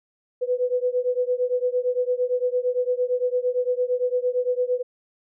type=beating tone pair; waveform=sine; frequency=493.9 / 502.7 Hz; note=B4 / B4; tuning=0 / +31 cents; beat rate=8.8 Hz; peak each=-23 / -24 dBFS; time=0.41-4.83 s; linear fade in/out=20 ms; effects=none